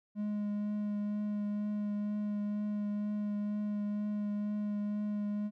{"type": "tone with vibrato", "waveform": "triangle", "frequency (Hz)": 207.7, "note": "G#3", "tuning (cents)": 0, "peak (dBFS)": -30, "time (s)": [0.15, 5.51], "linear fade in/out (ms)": 50, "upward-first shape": "triangle", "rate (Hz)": 2.1, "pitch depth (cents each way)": 14, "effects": []}